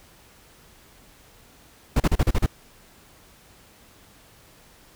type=noise bursts; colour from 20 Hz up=brown; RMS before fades=-18 dBFS; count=7; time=1.96-2.463 s; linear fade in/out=5 ms; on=41 ms; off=36 ms; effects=pink hiss -53 dBFS RMS until 4.95 s